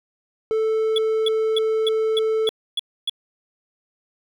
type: tone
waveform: triangle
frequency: 440 Hz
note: A4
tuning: in tune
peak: -16 dBFS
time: 0.51-2.49 s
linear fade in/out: 0 ms
type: tone bursts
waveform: triangle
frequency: 3389 Hz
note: G#7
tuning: 34 cents sharp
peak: -18 dBFS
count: 8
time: 0.96-3.096 s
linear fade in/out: 2 ms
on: 22 ms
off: 280 ms
effects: none